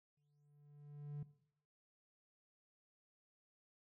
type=tone with exponential growth; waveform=triangle; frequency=145.9 Hz; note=D3; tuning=11 cents flat; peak=-38 dBFS; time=0.17-1.23 s; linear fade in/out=5 ms; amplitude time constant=230 ms; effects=noise-tail reverb RT60 0.7 s tail -18 dB re dry + tanh soft clip ceiling -36 dBFS